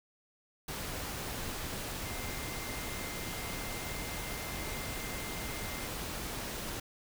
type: tone in noise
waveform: sine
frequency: 2093 Hz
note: C7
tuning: in tune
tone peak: -47 dBFS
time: 2.05-5.87 s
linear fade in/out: 5 ms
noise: pink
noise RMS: -39 dBFS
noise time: 0.68-6.8 s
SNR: -11 dB
effects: none